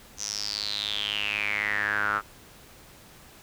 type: tone with band-pass filter sweep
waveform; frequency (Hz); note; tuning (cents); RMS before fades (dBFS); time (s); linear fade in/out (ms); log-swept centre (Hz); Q
sawtooth; 103.83; G#2; 0; -29; 0.17-2.22; 50; 6200 to 1300; 8.8
effects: pink hiss -51 dBFS RMS until 3.42 s